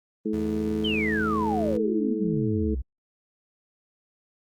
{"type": "harmonic tone", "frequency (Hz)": 107.8, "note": "A2", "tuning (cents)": -35, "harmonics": [2, 3, 4], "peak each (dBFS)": [-27, -29, -30], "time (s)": [0.25, 2.75], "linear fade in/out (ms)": 10}
{"type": "tone", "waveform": "30% pulse", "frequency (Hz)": 80.9, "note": "E2", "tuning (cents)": -32, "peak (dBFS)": -32, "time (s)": [0.33, 1.77], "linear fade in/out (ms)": 5}
{"type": "exponential sweep", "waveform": "sine", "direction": "down", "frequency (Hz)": [3196, 58.2], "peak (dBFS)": -26, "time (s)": [0.84, 2.82], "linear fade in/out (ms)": 10}
{"effects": ["Opus 24 kbps"]}